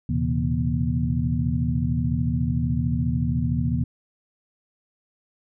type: tone cluster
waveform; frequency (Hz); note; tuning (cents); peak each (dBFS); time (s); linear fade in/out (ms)
sine; 78 / 119.4 / 133.1 / 163.7 / 238.9; D#2 / A#2 / C3 / E3 / A#3; +5 / +42 / +30 / -12 / +43; -27; 0.09-3.84; 5
effects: none